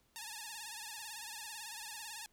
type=tone with vibrato; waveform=5% pulse; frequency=880 Hz; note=A5; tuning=in tune; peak=-32 dBFS; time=0.16-2.26 s; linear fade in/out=0 ms; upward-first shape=sine; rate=18 Hz; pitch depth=100 cents each way; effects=pink hiss -73 dBFS RMS until 2.32 s